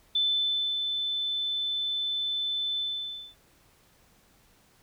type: tone with ADSR envelope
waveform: sine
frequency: 3520 Hz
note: A7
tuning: in tune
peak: -22 dBFS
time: 0.15-3.35 s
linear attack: 6 ms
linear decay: 610 ms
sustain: -5 dB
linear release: 560 ms
effects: pink hiss -62 dBFS RMS until 4.82 s